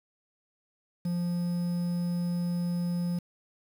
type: tone with quantisation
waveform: triangle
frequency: 174.61 Hz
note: F3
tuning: in tune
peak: -25 dBFS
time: 1.05-3.19 s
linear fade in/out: 5 ms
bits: 8
effects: none